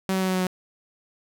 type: tone with pitch steps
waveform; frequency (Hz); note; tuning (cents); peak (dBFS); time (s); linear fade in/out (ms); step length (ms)
sawtooth; 190.2 / 188.89 / 187.58 / 186.29 / 185 / 183.72; F#3 / F#3 / F#3 / F#3 / F#3 / F#3; +48 / +36 / +24 / +12 / 0 / -12; -18; 0.09-0.468; 0; 63
effects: none